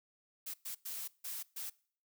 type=noise bursts at uneven times; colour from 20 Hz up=blue; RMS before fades=-42 dBFS; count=5; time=0.46-0.54 / 0.65-0.75 / 0.85-1.08 / 1.24-1.43 / 1.56-1.7 s; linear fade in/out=10 ms; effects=noise-tail reverb RT60 0.5 s tail -23 dB re dry